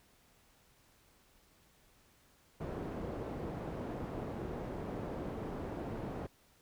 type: low-pass noise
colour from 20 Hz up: white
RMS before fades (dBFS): -41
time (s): 2.6-6.27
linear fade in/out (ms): 10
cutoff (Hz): 480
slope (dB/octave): 12
effects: pink hiss -67 dBFS RMS until 6.61 s